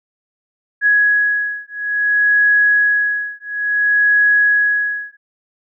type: beating tone pair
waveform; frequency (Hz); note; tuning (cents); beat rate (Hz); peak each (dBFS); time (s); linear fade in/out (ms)
sine; 1671 / 1671.58; G#6 / G#6; +10 / +11; 0.58; -15; 0.81-5.17; 50
effects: none